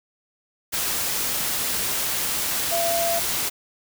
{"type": "tone in noise", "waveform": "sine", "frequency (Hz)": 678, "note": "E5", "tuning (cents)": 49, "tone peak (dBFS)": -22, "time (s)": [2.71, 3.2], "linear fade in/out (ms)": 20, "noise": "white", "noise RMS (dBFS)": -25, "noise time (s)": [0.72, 3.5], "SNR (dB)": 0, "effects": []}